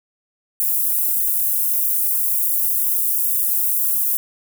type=high-pass noise; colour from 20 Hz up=pink; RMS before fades=-19 dBFS; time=0.6-4.17 s; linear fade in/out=0 ms; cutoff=12000 Hz; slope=24 dB/octave; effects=none